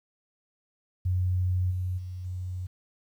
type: tone with level steps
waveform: sine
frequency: 91.3 Hz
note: F#2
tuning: 23 cents flat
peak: -23 / -27 / -34 / -31 dBFS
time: 1.05-2.67 s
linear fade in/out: 10 ms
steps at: 1.7 / 1.97 / 2.24 s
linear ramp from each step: 20 ms
effects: 10-bit